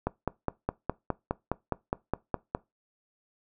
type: click train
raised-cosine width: 1 ms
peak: -13 dBFS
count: 13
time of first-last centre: 0.07-2.549 s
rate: 4.84 Hz
effects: noise-tail reverb RT60 0.2 s tail -21 dB re dry